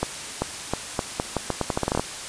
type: accelerating click train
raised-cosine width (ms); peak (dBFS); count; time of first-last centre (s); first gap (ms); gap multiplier
1; -8; 16; 0.03-1.996; 390; 0.81
effects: white hiss -34 dBFS RMS until 2.28 s + resampled to 22050 Hz